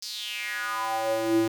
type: tone with high-pass filter sweep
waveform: square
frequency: 111.9 Hz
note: A2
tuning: 30 cents sharp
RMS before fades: -28 dBFS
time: 0.02-1.48 s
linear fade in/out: 5 ms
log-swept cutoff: 5100 to 260 Hz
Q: 4.9
effects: none